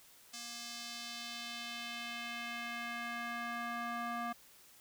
square tone with band-pass filter sweep, 236.2 Hz, A#3, 23 cents sharp, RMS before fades -42 dBFS, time 0.33-4.33 s, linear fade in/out 10 ms, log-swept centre 5900 to 1100 Hz, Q 1.4, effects white hiss -61 dBFS RMS until 4.8 s

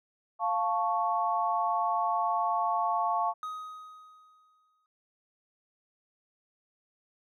sine chord, F augmented, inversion none, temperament equal, 698.5 / 880 / 1108.7 Hz, F5 / A5 / C#6, 0 / 0 / 0 cents, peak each -30 dBFS, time 0.39-3.34 s, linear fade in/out 50 ms
triangle tone with exponential decay, 1255 Hz, D#6, 15 cents sharp, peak -31 dBFS, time 3.43-4.86 s, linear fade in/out 1 ms, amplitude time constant 310 ms
effects none

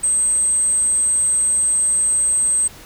sine tone, 8280 Hz, C9, 19 cents flat, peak -14 dBFS, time 0.03-2.68 s, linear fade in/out 10 ms, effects pink hiss -41 dBFS RMS until 2.85 s

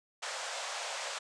pink band-pass noise, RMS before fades -39 dBFS, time 0.22-1.19 s, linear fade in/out 10 ms, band 530 to 8500 Hz, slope 48 dB/octave, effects none

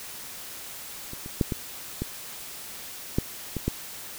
clicks, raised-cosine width 3 ms, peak -25 / -25 / -8 / -14 / -15 / -9 / -16 / -11 dBFS, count 8, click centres 1.134 / 1.261 / 1.412 / 1.522 / 2.02 / 3.185 / 3.567 / 3.68 s, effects white hiss -40 dBFS RMS until 4.18 s

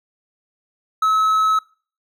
triangle tone, 1291 Hz, E6, 37 cents flat, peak -12 dBFS, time 1.02-1.59 s, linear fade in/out 5 ms, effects noise-tail reverb RT60 0.4 s tail -22 dB re dry

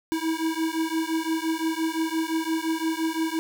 square beating tone pair, 320.1 / 325.9 Hz, D#4 / E4, +49 / -20 cents, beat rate 5.8 Hz, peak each -28 dBFS, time 0.12-3.39 s, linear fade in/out 0 ms, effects none

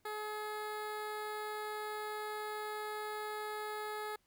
15% pulse tone with notch filter, 424.7 Hz, G#4, 39 cents sharp, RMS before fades -41 dBFS, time 0.05-4.16 s, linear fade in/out 5 ms, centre 6100 Hz, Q 1.1, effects pink hiss -75 dBFS RMS until 4.26 s

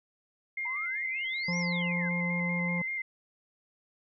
sine tone with vibrato, 2093 Hz, C7, in tune, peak -31 dBFS, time 0.57-3.02 s, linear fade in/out 5 ms, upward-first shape square, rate 5.2 Hz, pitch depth 22 cents each way
sine exponential two-way sweep, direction up then down, 925 to 5920 to 1500 Hz, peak -39 dBFS, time 0.65-2.09 s, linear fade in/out 5 ms, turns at 1.58 s
harmonic tone, 174.61 Hz, F3, in tune, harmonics 1 / 3 / 5 / 6, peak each -30 / -40 / -44 / -46 dBFS, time 1.48-2.82 s, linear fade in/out 5 ms
effects none

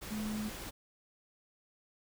sine tone in noise, 213.7 Hz, G#3, 50 cents sharp, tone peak -35 dBFS, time 0.1-0.5 s, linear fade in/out 20 ms, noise pink, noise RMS -44 dBFS, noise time 0.01-0.71 s, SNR +6 dB, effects none

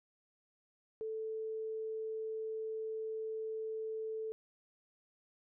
sine tone, 440 Hz, A4, in tune, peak -37 dBFS, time 1.01-4.32 s, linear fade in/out 0 ms, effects none

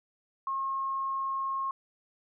sine tone, 1079 Hz, C#6, 47 cents flat, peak -29 dBFS, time 0.47-1.71 s, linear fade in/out 2 ms, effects none

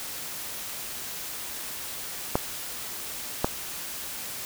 clicks, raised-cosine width 1 ms, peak -7 dBFS, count 2, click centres 2.355 / 3.445 s, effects white hiss -36 dBFS RMS until 4.45 s

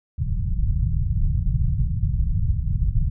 pink low-pass noise, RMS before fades -21 dBFS, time 0.18-3.1 s, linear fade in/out 10 ms, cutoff 160 Hz, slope 48 dB/octave, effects none

